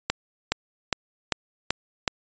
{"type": "accelerating click train", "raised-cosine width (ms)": 0.2, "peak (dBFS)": -4, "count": 6, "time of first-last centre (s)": [0.1, 2.078], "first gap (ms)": 420, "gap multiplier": 0.97, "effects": ["resampled to 16000 Hz"]}